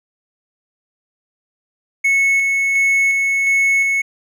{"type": "tone with tremolo", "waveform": "triangle", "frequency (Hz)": 2200, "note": "C#7", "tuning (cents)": -14, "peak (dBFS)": -10, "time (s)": [2.04, 4.02], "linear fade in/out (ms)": 10, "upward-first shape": "square", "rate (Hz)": 1.4, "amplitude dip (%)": 25, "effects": []}